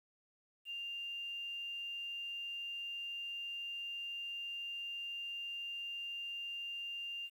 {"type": "tone with quantisation", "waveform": "sine", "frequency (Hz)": 2794, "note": "F7", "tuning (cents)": 0, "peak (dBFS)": -40, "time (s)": [0.65, 7.3], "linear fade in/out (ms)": 50, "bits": 11, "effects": []}